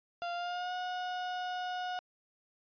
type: tone with pitch glide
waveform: 35% pulse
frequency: 694 to 727.2 Hz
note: F5 to F#5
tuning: -11 to -30 cents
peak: -33 dBFS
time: 0.22-1.99 s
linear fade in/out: 0 ms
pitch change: +81 cents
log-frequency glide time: 0.33-0.73 s
effects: resampled to 11025 Hz